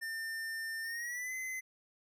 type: tone with pitch glide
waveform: square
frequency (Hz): 1800 to 2044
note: A6 to C7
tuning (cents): +39 to -41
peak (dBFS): -38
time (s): 0.01-1.61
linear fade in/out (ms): 20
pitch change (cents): +220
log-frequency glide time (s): 0.83-1.34
effects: none